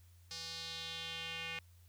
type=tone with band-pass filter sweep; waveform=square; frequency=164.81 Hz; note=E3; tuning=in tune; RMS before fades=-44 dBFS; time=0.31-1.59 s; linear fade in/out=0 ms; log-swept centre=4900 to 2500 Hz; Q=3.3; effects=added 87 Hz sine -59 dBFS peak until 1.88 s + white hiss -71 dBFS RMS until 1.88 s